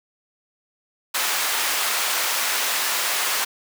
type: high-pass noise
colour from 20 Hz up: pink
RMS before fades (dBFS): -23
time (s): 1.14-3.45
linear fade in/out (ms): 10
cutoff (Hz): 1000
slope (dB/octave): 12
effects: none